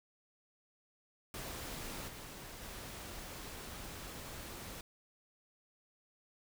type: noise with level steps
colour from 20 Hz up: pink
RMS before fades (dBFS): -44 / -49 / -47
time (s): 1.34-4.81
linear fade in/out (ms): 2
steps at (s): 2.07 / 2.61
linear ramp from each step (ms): 20
effects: none